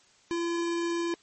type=tone; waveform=square; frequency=340.1 Hz; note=F4; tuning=46 cents flat; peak=-28 dBFS; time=0.31-1.14 s; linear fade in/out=0 ms; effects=white hiss -61 dBFS RMS until 1.22 s + MP3 32 kbps